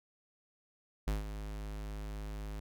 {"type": "tone with ADSR envelope", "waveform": "square", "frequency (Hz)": 51.91, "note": "G#1", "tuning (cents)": 0, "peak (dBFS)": -30, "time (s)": [1.07, 2.6], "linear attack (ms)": 9, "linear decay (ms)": 150, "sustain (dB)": -10, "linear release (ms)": 7, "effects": []}